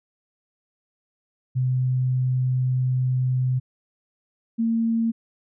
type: tone pair in turn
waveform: sine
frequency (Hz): 127.9 / 227.9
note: C3 / A#3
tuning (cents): -39 / -39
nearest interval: minor seventh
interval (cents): 1000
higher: second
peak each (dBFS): -19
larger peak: neither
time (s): 1.55-3.6 / 4.58-5.12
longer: first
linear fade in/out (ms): 20
effects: none